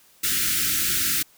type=band-stop noise; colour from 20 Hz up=white; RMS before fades=-23 dBFS; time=0.23-1.23 s; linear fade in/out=10 ms; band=380 to 1300 Hz; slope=96 dB/octave; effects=white hiss -56 dBFS RMS until 1.37 s